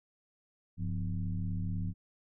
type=tone with frequency modulation; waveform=sine; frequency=98 Hz; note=G2; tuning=in tune; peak=-31 dBFS; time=0.77-1.94 s; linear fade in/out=50 ms; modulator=76.1 Hz; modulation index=1.2; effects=none